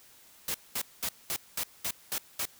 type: noise bursts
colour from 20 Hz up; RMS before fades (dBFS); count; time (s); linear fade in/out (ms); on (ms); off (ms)
white; -32; 8; 0.48-2.454; 2; 63; 210
effects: white hiss -57 dBFS RMS until 2.59 s